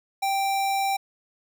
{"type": "tone", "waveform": "square", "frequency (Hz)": 784, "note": "G5", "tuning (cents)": 0, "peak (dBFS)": -23, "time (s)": [0.22, 0.97], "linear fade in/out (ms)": 10, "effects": []}